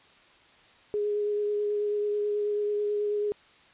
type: tone with vibrato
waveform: sine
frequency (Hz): 415.3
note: G#4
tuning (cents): 0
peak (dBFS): -25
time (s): 0.94-3.32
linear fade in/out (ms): 0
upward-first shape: sine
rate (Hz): 9.2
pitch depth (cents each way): 12
effects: white hiss -57 dBFS RMS until 3.73 s + resampled to 8000 Hz